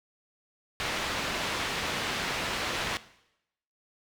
white low-pass noise, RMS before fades -32 dBFS, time 0.8-2.97 s, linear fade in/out 0 ms, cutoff 3100 Hz, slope 12 dB/octave, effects noise-tail reverb RT60 0.8 s tail -17 dB re dry

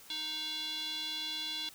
square tone with band-pass filter, 311.1 Hz, D#4, in tune, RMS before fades -38 dBFS, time 0.1-1.69 s, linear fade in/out 2 ms, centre 3700 Hz, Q 8.6, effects white hiss -55 dBFS RMS until 1.74 s

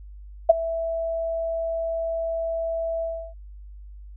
sine tone with ADSR envelope, 659.3 Hz, E5, in tune, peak -6 dBFS, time 0.49-3.34 s, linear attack 10 ms, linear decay 19 ms, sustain -18 dB, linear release 320 ms, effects added 50 Hz sine -39 dBFS peak until 4.16 s

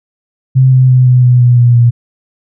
sine tone with pitch steps, 130.81 / 129.08 / 127.38 / 125.7 / 124.04 / 122.4 / 120.79 / 119.19 Hz, C3 / C3 / C3 / B2 / B2 / B2 / B2 / A#2, 0 / -23 / -46 / +31 / +8 / -15 / -38 / +39 cents, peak -3 dBFS, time 0.55-1.91 s, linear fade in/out 20 ms, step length 170 ms, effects none

